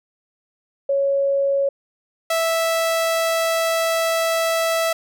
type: tone pair in turn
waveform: sine / sawtooth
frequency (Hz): 554.4 / 657.4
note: C#5 / E5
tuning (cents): 0 / -5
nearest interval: minor third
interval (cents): 295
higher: second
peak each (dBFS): -16 / -14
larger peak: second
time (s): 0.89-1.69 / 2.3-4.93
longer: second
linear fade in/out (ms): 5
effects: none